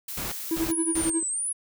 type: noise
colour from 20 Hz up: blue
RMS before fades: -35 dBFS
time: 0.08-0.72 s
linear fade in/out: 5 ms
type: noise bursts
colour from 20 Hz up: pink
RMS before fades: -34 dBFS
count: 3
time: 0.17-1.1 s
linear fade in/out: 5 ms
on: 150 ms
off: 240 ms
type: tone with tremolo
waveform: triangle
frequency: 327.4 Hz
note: E4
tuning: 12 cents flat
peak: -20 dBFS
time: 0.51-1.23 s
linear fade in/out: 2 ms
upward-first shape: sine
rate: 11 Hz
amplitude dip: 85%
type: linear two-way sweep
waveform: sine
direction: down then up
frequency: 10540 to 7902 to 10540 Hz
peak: -26 dBFS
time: 0.71-1.53 s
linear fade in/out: 10 ms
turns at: 1.27 s
effects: none